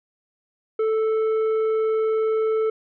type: tone with tanh clipping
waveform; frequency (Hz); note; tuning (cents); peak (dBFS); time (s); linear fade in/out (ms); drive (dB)
sine; 439.6; A4; -2; -20; 0.79-2.7; 5; 7
effects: none